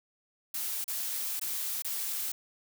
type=noise with dropouts; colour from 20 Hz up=blue; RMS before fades=-34 dBFS; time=0.54-2.32 s; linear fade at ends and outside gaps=5 ms; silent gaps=0.843-0.879 / 1.396-1.413 / 1.822-1.846 s; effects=none